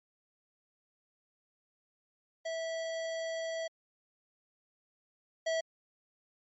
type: tone pair in turn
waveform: square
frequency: 654 / 650.9 Hz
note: E5 / E5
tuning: -14 / -22 cents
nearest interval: unison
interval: 8 cents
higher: first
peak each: -35 / -30 dBFS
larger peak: second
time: 2.45-3.68 / 5.46-5.61 s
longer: first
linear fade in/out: 10 ms
effects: MP3 32 kbps